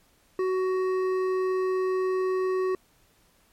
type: tone with hard clipping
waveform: triangle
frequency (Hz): 373.3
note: F#4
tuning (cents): +15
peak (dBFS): -25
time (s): 0.39-2.75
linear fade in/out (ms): 2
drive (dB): 13
effects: pink hiss -63 dBFS RMS until 3.52 s + MP3 64 kbps